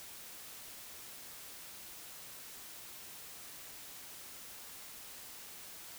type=silence; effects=white hiss -50 dBFS RMS until 5.98 s